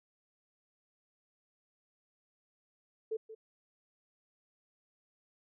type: tone with echo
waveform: sine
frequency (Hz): 441.1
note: A4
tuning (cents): +4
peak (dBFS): -32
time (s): 3.11-3.17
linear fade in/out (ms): 10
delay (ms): 180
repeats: 1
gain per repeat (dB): -13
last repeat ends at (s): 3.35
effects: none